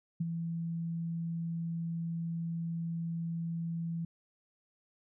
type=tone with ADSR envelope; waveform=sine; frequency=166.8 Hz; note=E3; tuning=21 cents sharp; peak=-27 dBFS; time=0.2-4.05 s; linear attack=9 ms; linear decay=27 ms; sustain=-6 dB; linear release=4 ms; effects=none